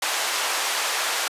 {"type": "band-pass noise", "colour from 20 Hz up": "pink", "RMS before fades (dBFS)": -25, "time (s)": [0.02, 1.28], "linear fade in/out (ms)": 5, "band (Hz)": [720, 10000], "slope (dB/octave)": 12, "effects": ["high-pass 400 Hz 12 dB/octave", "resampled to 32000 Hz"]}